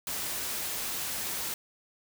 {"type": "noise", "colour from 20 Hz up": "white", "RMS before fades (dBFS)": -34, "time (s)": [0.07, 1.54], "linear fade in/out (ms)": 2, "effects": []}